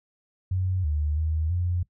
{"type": "tone with pitch steps", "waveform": "sine", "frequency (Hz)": [92.7, 75, 78.8, 88.4], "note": ["F#2", "D2", "D#2", "F2"], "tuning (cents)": [4, 37, 23, 22], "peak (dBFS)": -23, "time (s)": [0.51, 1.83], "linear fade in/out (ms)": 5, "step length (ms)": 330, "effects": ["noise-tail reverb RT60 0.1 s tail -19 dB re dry"]}